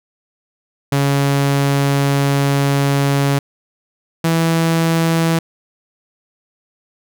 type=tone pair in turn; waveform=sawtooth; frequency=140 / 164.46 Hz; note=C#3 / E3; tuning=+18 / -4 cents; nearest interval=minor third; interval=278 cents; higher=second; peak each=-9 dBFS; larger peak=neither; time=0.92-3.39 / 4.24-5.39 s; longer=first; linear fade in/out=5 ms; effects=none